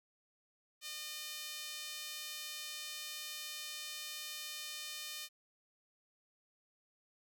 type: tone with high-pass filter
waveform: sawtooth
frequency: 607 Hz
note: D#5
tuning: 43 cents flat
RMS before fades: -45 dBFS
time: 0.81-5.29 s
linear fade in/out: 50 ms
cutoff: 3300 Hz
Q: 1.1
effects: none